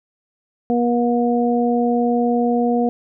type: harmonic tone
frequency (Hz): 239.6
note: A#3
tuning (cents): +48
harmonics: 1 / 2 / 3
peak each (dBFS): -17 / -20 / -22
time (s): 0.7-2.89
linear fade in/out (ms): 0
effects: none